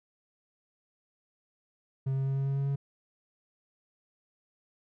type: tone with pitch steps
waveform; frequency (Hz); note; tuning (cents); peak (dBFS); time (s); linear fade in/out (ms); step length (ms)
triangle; 134 / 134.85 / 135.71 / 136.58 / 137.45 / 138.33 / 139.21; C3 / C#3 / C#3 / C#3 / C#3 / C#3 / C#3; +42 / -47 / -36 / -25 / -14 / -3 / +8; -25; 2.06-2.76; 10; 100
effects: none